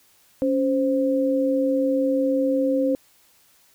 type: tone pair together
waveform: sine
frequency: 277.2 / 522.8 Hz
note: C#4 / C5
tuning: 0 / -1 cents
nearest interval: major seventh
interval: 1099 cents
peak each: -21 dBFS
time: 0.42-2.95 s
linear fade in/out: 0 ms
effects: white hiss -58 dBFS RMS until 3.74 s